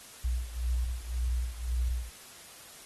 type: beating tone pair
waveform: sine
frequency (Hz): 60.2 / 62.1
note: B1 / B1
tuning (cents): -44 / +10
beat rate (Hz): 1.9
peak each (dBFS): -30 / -33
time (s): 0.24-2.1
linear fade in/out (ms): 10
effects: white hiss -50 dBFS RMS until 2.85 s + AAC 32 kbps